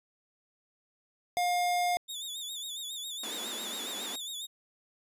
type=tone; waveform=square; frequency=710 Hz; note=F5; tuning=28 cents sharp; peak=-27 dBFS; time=1.37-1.97 s; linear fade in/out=0 ms
type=tone with vibrato; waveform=sawtooth; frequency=3581 Hz; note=A7; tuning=30 cents sharp; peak=-34 dBFS; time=2.08-4.47 s; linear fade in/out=20 ms; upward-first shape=sine; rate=7.3 Hz; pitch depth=94 cents each way
type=high-pass noise; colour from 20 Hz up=pink; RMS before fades=-42 dBFS; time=3.23-4.16 s; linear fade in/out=5 ms; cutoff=200 Hz; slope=96 dB/octave
effects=resampled to 32000 Hz